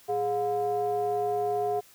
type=ring-modulated tone; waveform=triangle; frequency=151.2 Hz; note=D#3; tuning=49 cents flat; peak=-20 dBFS; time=0.08-1.81 s; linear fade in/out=20 ms; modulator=566 Hz; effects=white hiss -56 dBFS RMS until 1.94 s